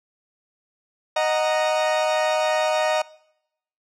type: chord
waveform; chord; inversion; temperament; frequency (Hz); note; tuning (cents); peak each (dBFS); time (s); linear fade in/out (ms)
40% pulse; D# minor; none; equal with one note detuned; 620.5 / 740 / 932.3; D#5 / F#5 / A#5; -5 / 0 / 0; -20 / -25 / -26; 1.16-3.02; 5
effects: noise-tail reverb RT60 0.8 s tail -22 dB re dry + low-pass 6000 Hz 12 dB/octave